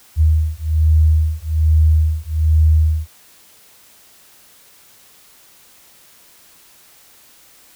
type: beating tone pair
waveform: sine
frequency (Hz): 77.78 / 78.98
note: D#2 / D#2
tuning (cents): 0 / +26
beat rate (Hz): 1.2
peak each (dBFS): -14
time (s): 0.16-3.08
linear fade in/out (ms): 50
effects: white hiss -48 dBFS RMS until 7.75 s